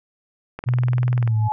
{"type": "click train", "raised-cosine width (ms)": 0.5, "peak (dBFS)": -16, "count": 15, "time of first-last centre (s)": [0.59, 1.276], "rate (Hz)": 20.4}
{"type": "tone with pitch glide", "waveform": "sine", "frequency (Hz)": [123.47, 109.37], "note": ["B2", "A2"], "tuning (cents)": [0, -10], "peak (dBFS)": -16, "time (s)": [0.66, 1.49], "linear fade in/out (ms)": 20, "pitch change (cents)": -210, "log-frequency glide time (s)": [1.18, 1.36]}
{"type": "tone with exponential growth", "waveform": "sine", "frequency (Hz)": 852, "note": "G#5", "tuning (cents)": 44, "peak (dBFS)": -17, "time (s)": [1.28, 1.52], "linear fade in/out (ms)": 0, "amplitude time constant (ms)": 52}
{"effects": []}